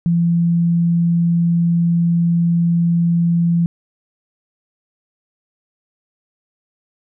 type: tone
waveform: sine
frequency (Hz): 170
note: F3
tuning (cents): -46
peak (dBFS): -12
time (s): 0.06-3.66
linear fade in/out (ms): 0
effects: none